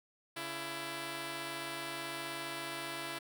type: tone pair together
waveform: 5% pulse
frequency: 140.4 / 333.9 Hz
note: C#3 / E4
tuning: +22 / +22 cents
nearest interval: octave + minor third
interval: 1500 cents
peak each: -35 / -28 dBFS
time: 0.36-3.19 s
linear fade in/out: 10 ms
effects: none